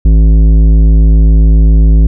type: tone with tanh clipping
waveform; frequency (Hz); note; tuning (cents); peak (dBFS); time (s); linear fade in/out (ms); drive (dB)
sine; 53.7; A1; -41; -4; 0.05-2.07; 5; 12
effects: none